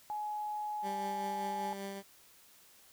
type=tone; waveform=sine; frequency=842 Hz; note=G#5; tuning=24 cents sharp; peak=-35 dBFS; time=0.1-1.73 s; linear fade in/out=0 ms
type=tone with tremolo; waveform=15% pulse; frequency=197.1 Hz; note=G3; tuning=10 cents sharp; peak=-32 dBFS; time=0.82-2.03 s; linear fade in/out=50 ms; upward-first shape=triangle; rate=5.1 Hz; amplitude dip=35%
effects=white hiss -61 dBFS RMS until 2.92 s